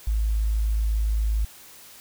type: tone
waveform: sine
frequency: 53.7 Hz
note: A1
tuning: 41 cents flat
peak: -20 dBFS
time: 0.07-1.45 s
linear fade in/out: 5 ms
effects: white hiss -47 dBFS RMS until 2 s